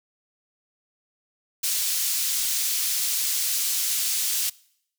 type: high-pass noise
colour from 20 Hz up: pink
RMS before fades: -25 dBFS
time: 1.63-4.5 s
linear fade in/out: 10 ms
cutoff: 4900 Hz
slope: 12 dB/octave
effects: noise-tail reverb RT60 0.7 s tail -23 dB re dry